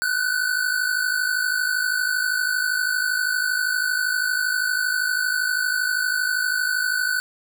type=tone pair together; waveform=square; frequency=1471.4 / 1524 Hz; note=F#6 / G6; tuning=-10 / -49 cents; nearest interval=minor second; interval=61 cents; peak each=-24 dBFS; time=0.02-7.2 s; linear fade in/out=0 ms; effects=none